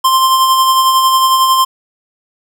square tone with tremolo, 1050 Hz, C6, 6 cents sharp, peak -7 dBFS, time 0.04-1.65 s, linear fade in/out 10 ms, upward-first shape sine, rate 11 Hz, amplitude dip 35%, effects none

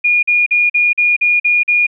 sine tone bursts, 2434 Hz, D#7, 39 cents flat, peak -9 dBFS, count 8, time 0.04-1.868 s, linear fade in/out 10 ms, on 190 ms, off 44 ms, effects none

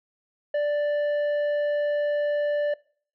sine tone with tanh clipping, 587.3 Hz, D5, in tune, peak -23 dBFS, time 0.54-2.74 s, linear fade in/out 5 ms, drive 7 dB, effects noise-tail reverb RT60 0.5 s tail -23 dB re dry

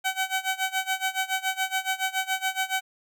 15% pulse tone with tremolo, 760 Hz, F#5, 46 cents sharp, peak -16 dBFS, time 0.04-2.81 s, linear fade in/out 20 ms, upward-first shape sine, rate 7.1 Hz, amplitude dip 90%, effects none

